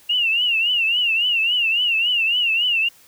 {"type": "tone with vibrato", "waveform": "sine", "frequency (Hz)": 2796, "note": "F7", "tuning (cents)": 1, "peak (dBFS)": -16, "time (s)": [0.09, 2.89], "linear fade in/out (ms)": 10, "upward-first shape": "triangle", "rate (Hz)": 3.6, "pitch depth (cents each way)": 140, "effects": ["white hiss -51 dBFS RMS until 3.07 s"]}